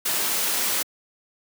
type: noise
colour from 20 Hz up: white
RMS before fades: -24 dBFS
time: 0.05-0.83 s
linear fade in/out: 10 ms
effects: high-pass 200 Hz 12 dB/octave

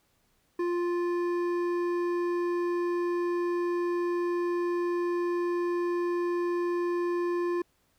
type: tone with hard clipping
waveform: sine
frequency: 349.2 Hz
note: F4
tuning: in tune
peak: -28 dBFS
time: 0.59-7.62 s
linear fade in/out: 5 ms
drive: 10 dB
effects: pink hiss -70 dBFS RMS until 7.98 s

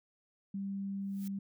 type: tone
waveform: sine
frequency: 196.9 Hz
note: G3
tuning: 8 cents sharp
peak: -35 dBFS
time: 0.54-1.39 s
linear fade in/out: 5 ms
type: noise with exponential growth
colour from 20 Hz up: blue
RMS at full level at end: -48 dBFS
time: 1.01-1.28 s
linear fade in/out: 5 ms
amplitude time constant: 58 ms
effects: none

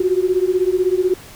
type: beating tone pair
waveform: sine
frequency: 360.1 / 376.1 Hz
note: F#4 / F#4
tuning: -47 / +28 cents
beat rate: 16 Hz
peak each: -17 dBFS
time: 0-1.14 s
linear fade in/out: 5 ms
effects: pink hiss -40 dBFS RMS until 1.35 s

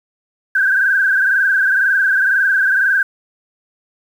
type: tone with frequency modulation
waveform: sine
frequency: 1568 Hz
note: G6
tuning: in tune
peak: -11 dBFS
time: 0.55-3.03 s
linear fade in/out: 5 ms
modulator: 22 Hz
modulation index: 3.1
effects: 7-bit

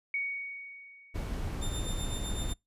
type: tone with exponential decay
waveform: sine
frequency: 2237 Hz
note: C#7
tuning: 15 cents sharp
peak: -28 dBFS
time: 0.14-1.62 s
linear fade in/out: 2 ms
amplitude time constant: 320 ms
type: noise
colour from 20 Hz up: brown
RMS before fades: -34 dBFS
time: 1.14-2.54 s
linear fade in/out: 20 ms
type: tone with tremolo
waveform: 20% pulse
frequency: 3612 Hz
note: A7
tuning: 45 cents sharp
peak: -32 dBFS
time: 1.61-2.54 s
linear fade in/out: 20 ms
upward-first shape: sine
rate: 7.9 Hz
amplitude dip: 60%
effects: noise-tail reverb RT60 0.2 s tail -26 dB re dry + resampled to 32000 Hz

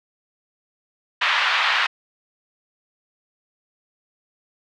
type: band-pass noise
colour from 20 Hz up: pink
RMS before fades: -20 dBFS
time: 1.21-1.87 s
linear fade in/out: 10 ms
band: 1000 to 3500 Hz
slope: 24 dB/octave
effects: none

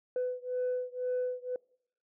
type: beating tone pair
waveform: sine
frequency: 500 / 502 Hz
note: B4 / B4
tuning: +21 / +28 cents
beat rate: 2 Hz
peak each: -32 / -33 dBFS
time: 0.16-1.56 s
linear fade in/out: 2 ms
effects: noise-tail reverb RT60 0.7 s tail -26 dB re dry + tanh soft clip ceiling -26 dBFS

